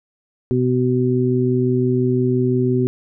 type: harmonic tone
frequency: 125.8 Hz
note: B2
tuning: 32 cents sharp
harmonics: 1 / 2 / 3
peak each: -19 / -19 / -19 dBFS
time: 0.51-2.87 s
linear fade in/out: 0 ms
effects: none